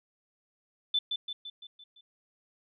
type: tone with echo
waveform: sine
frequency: 3520 Hz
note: A7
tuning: in tune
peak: -24 dBFS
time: 0.94-0.99 s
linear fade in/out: 5 ms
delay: 170 ms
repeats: 6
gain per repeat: -5 dB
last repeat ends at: 2.01 s
effects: none